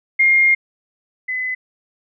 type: tone pair in turn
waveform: sine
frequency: 2126 / 2018 Hz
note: C7 / B6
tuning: +27 / +37 cents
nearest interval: minor second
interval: 90 cents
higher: first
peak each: -10 / -20 dBFS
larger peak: first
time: 0.19-0.55 / 1.28-1.55 s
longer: first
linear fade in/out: 10 ms
effects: none